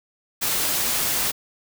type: noise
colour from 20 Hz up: white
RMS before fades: -23 dBFS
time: 0.41-1.32 s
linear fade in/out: 20 ms
effects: none